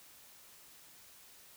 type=silence; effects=white hiss -58 dBFS RMS until 1.56 s